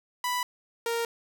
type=tone pair in turn; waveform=sawtooth; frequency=989 / 465 Hz; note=B5 / A#4; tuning=+2 / -4 cents; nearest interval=octave + minor second; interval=1306 cents; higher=first; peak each=-23 dBFS; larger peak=neither; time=0.24-0.43 / 0.86-1.05 s; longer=neither; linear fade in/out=2 ms; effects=none